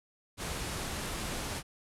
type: low-pass noise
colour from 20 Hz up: pink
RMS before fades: -37 dBFS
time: 0.37-1.63 s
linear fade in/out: 50 ms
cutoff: 12000 Hz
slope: 48 dB/octave
effects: none